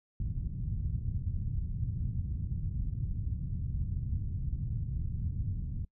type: low-pass noise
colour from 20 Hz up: white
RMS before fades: -34 dBFS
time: 0.2-5.85 s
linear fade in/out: 2 ms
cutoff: 130 Hz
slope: 24 dB/octave
effects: noise-tail reverb RT60 0.1 s tail -25 dB re dry